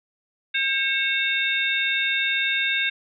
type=tone cluster; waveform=sine; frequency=1605 / 2202 / 2698 / 3656 Hz; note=G6 / C#7 / E7 / A#7; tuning=+40 / -12 / +40 / -34 cents; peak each=-26 dBFS; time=0.54-2.9 s; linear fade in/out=10 ms; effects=none